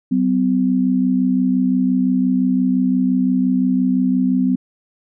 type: tone pair together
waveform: sine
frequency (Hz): 189.2 / 255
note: F#3 / C4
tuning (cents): +39 / -44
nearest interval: perfect fourth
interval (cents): 517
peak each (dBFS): -18 / -15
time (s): 0.11-4.56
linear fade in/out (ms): 10
effects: none